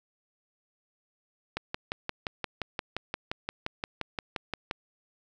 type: click train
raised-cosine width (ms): 0.3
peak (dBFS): -15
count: 19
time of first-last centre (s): 1.57-4.711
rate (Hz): 5.73
effects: none